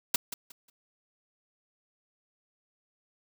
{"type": "noise with echo", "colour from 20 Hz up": "white", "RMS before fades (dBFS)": -24, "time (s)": [0.14, 0.16], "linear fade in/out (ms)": 5, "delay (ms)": 180, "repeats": 3, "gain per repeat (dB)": -12, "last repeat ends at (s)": 0.7, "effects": []}